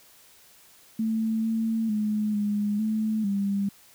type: tone with pitch steps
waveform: sine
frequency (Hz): 222 / 224.3 / 212 / 206.7 / 217.6 / 199.3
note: A3 / A3 / G#3 / G#3 / A3 / G3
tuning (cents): +16 / +34 / +36 / -8 / -19 / +29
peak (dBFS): -23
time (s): 0.99-3.69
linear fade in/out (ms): 5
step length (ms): 450
effects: white hiss -55 dBFS RMS until 3.94 s